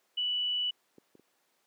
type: tone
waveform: sine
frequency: 2960 Hz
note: F#7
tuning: in tune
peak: -28 dBFS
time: 0.17-0.71 s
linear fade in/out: 10 ms
type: clicks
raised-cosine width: 3 ms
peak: -31 / -34 / -38 dBFS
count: 3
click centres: 0.983 / 1.153 / 1.196 s
effects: pink hiss -72 dBFS RMS until 1.66 s + high-pass 400 Hz 12 dB/octave